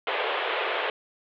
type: band-pass noise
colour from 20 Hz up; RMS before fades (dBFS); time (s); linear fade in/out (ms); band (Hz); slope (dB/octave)
pink; -28; 0.07-0.9; 2; 400 to 3400; 48
effects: none